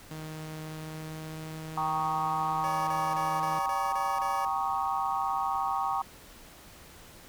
sawtooth tone with pitch glide, 156.4 to 159.13 Hz, D#3 to D#3, +9 to +39 cents, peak -34 dBFS, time 0.11-3.59 s, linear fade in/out 0 ms, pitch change +30 cents, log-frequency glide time 0.69-2.21 s
sine chord, Eb dominant seventh, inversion first, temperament equal, 784 / 932.3 / 1108.7 / 1244.5 Hz, G5 / Bb5 / Db6 / Eb6, 0 / 0 / 0 / 0 cents, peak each -31 / -33 / -32 / -36 dBFS, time 1.77-6.02 s, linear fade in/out 5 ms
15% pulse tone bursts, 566 Hz, C#5, 36 cents sharp, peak -31 dBFS, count 7, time 2.64-4.448 s, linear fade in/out 0 ms, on 230 ms, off 33 ms
effects pink hiss -51 dBFS RMS until 7.28 s

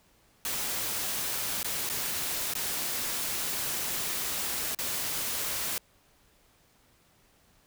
white noise with dropouts, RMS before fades -32 dBFS, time 0.45-5.78 s, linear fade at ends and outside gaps 1 ms, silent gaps 1.63-1.645 / 1.891-1.898 / 2.537-2.552 / 4.748-4.788 s, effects pink hiss -64 dBFS RMS until 7.66 s

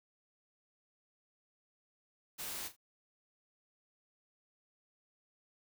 white noise with echo, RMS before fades -42 dBFS, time 2.38-2.69 s, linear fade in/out 20 ms, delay 38 ms, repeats 2, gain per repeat -12 dB, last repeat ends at 2.766 s, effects none

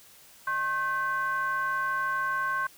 triangle ring-modulated tone, 233.1 Hz, A#3, in tune, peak -21 dBFS, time 0.47-2.67 s, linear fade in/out 5 ms, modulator 1310 Hz, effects white hiss -54 dBFS RMS until 2.77 s

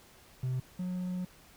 triangle tone pair in turn, 128.4 / 181.59 Hz, C3 / F#3, -32 / -32 cents, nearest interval tritone, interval 600 cents, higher second, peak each -27 / -30 dBFS, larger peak first, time 0.43-0.6 / 0.79-1.25 s, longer second, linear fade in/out 5 ms, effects tanh soft clip ceiling -24 dBFS + pink hiss -58 dBFS RMS until 1.56 s

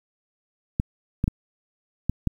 clicks, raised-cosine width 5 ms, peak -9 dBFS, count 5, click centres 0.799 / 1.241 / 1.279 / 2.096 / 2.273 s, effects 8-bit

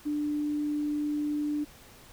sine tone, 296.3 Hz, D4, 15 cents sharp, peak -27 dBFS, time 0.05-1.65 s, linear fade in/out 20 ms, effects pink hiss -53 dBFS RMS until 2.12 s

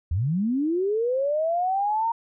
sine linear sweep, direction up, 72.9 to 932.3 Hz, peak -21 dBFS, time 0.11-2.12 s, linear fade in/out 5 ms, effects none

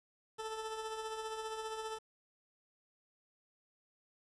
20% pulse tone with tremolo, 440 Hz, A4, in tune, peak -33 dBFS, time 0.38-1.99 s, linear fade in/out 20 ms, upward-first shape sine, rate 15 Hz, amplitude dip 45%, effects resampled to 22050 Hz + 10-bit

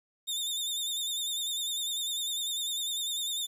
sawtooth tone with vibrato, 3611 Hz, A7, 44 cents sharp, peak -28 dBFS, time 0.27-3.47 s, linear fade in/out 20 ms, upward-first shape sine, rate 10 Hz, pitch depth 59 cents each way, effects 10-bit

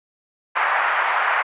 pink band-pass noise, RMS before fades -20 dBFS, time 0.55-1.43 s, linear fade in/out 20 ms, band 830 to 2000 Hz, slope 24 dB/octave, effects resampled to 8000 Hz

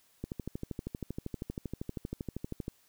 click train, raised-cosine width 3 ms, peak -23 dBFS, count 32, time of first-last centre 0.24-2.681 s, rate 12.7 Hz, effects white hiss -67 dBFS RMS until 2.88 s

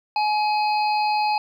harmonic tone with a mistuned harmonic, 845 Hz, G#5, 30 cents sharp, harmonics 1 / 3 / 5 / 6, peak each -19 / -29 / -33 / -35 dBFS, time 0.16-1.38 s, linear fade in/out 2 ms, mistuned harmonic 6, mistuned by -96 cents, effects 9-bit

